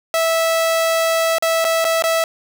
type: tone with dropouts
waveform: sawtooth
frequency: 655 Hz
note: E5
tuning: 11 cents flat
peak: -11 dBFS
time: 0.14-2.24 s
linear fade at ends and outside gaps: 1 ms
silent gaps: 1.384-1.424 / 1.644-1.649 / 1.844-1.85 / 2.023-2.039 s
effects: none